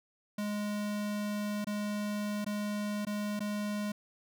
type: tone with dropouts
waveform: square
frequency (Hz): 207.7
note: G#3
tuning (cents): 0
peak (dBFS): -33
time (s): 0.38-3.92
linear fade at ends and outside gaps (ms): 5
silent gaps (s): 1.645-1.669 / 2.446-2.463 / 3.051-3.068 / 3.394-3.404
effects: none